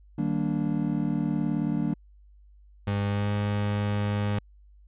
triangle chord, Eb major seventh, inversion none, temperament just, 155.56 / 194.45 / 233.3 / 291.7 Hz, Eb3 / G3 / Bb3 / D4, 0 / -14 / +2 / -12 cents, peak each -28 dBFS, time 0.18-1.94 s, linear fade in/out 5 ms
30% pulse tone with pitch glide, 101.2 to 102.91 Hz, G#2 to G#2, -44 to -15 cents, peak -22 dBFS, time 2.87-4.39 s, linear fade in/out 5 ms, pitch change +29 cents, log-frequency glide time 3.06-3.32 s
effects added 50 Hz sine -51 dBFS peak until 4.87 s + resampled to 8000 Hz

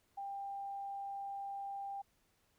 sine tone, 794 Hz, G5, 22 cents sharp, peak -40 dBFS, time 0.17-2.02 s, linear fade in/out 10 ms, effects pink hiss -75 dBFS RMS until 2.58 s

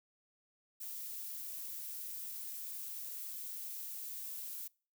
violet noise, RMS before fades -44 dBFS, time 0.8-4.68 s, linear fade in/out 10 ms, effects noise-tail reverb RT60 0.4 s tail -25 dB re dry

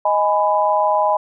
sine chord, G# minor, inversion second, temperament just, 623 / 830.6 / 996.7 Hz, D#5 / G#5 / B5, +2 / 0 / +16 cents, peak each -18 dBFS, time 0.05-1.17 s, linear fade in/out 5 ms, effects none

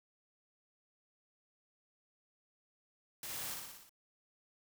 white noise with echo, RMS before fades -44 dBFS, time 3.23-3.54 s, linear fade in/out 2 ms, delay 59 ms, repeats 6, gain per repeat -3 dB, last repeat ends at 3.894 s, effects none

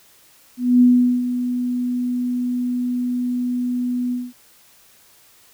sine tone with ADSR envelope, 246.9 Hz, B3, in tune, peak -8 dBFS, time 0.57-4.33 s, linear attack 240 ms, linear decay 410 ms, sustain -11 dB, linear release 210 ms, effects white hiss -52 dBFS RMS until 5.53 s

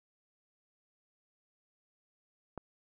click, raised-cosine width 1 ms, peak -26 dBFS, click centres 2.577 s, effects none

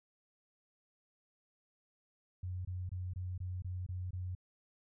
sine tone bursts, 91.1 Hz, F#2, 26 cents flat, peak -37 dBFS, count 8, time 2.43-4.351 s, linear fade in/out 5 ms, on 220 ms, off 23 ms, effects none

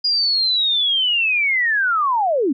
sine linear sweep, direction down, 4900 to 241.8 Hz, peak -15 dBFS, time 0.04-2.53 s, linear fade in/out 10 ms, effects none

